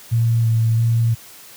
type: tone with vibrato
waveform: sine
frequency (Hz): 114.4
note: A#2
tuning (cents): -32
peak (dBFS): -13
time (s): 0.11-1.15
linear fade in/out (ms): 20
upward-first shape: square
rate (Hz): 1.5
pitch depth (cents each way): 18
effects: white hiss -42 dBFS RMS until 1.56 s + high-pass 60 Hz 12 dB/octave